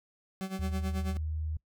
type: tone with tremolo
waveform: 40% pulse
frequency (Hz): 190.3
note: F#3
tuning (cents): +49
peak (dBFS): -31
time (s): 0.41-1.17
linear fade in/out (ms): 0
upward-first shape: sine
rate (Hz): 9.2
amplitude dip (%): 80
type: tone with pitch glide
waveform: sine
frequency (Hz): 77.4 to 77.98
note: D#2 to D#2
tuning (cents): -9 to +4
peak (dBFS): -31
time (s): 0.59-1.57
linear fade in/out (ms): 5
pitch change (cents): +13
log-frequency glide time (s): 0.86-1.39
effects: noise-tail reverb RT60 0.1 s tail -23 dB re dry